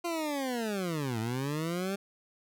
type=linear two-way sweep; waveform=20% pulse; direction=down then up; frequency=349.2 to 108.1 to 200.4 Hz; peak=-26 dBFS; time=0.04-1.96 s; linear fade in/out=10 ms; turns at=1.19 s; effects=none